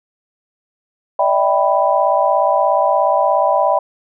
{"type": "chord", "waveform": "sine", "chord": "E minor seventh", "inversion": "third", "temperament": "equal with one note detuned", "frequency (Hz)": [587.3, 644.2, 784, 987.8], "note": ["D5", "E5", "G5", "B5"], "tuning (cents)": [0, -40, 0, 0], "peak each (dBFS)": -17, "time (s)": [1.19, 3.79], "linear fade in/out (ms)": 5, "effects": []}